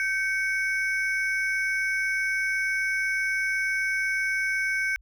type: ring-modulated tone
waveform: triangle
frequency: 1892 Hz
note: A#6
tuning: 25 cents sharp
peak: -19 dBFS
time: 0-4.96 s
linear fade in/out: 0 ms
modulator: 341 Hz
effects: added 50 Hz sine -53 dBFS peak until 5.01 s